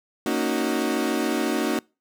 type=chord; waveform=35% pulse; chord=D# minor seventh; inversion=second; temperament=equal with one note detuned; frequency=230.5 / 277.2 / 311.1 / 370 Hz; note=A#3 / C#4 / D#4 / F#4; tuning=-19 / 0 / 0 / 0 cents; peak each=-26 dBFS; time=0.26-1.79 s; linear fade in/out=2 ms; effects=noise-tail reverb RT60 0.3 s tail -26 dB re dry